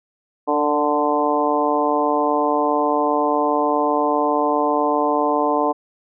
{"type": "harmonic tone with a mistuned harmonic", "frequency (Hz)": 147.6, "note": "D3", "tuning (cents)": 9, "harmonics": [2, 3, 4, 5, 6, 7], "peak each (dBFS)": [-23, -23, -23, -23, -23, -23], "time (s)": [0.47, 5.73], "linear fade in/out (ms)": 20, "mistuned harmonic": 3, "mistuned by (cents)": 19, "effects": []}